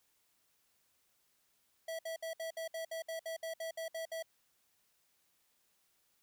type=tone bursts; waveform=square; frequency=653 Hz; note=E5; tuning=17 cents flat; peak=-39 dBFS; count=14; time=1.88-4.226 s; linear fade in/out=5 ms; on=110 ms; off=62 ms; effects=white hiss -75 dBFS RMS until 6.22 s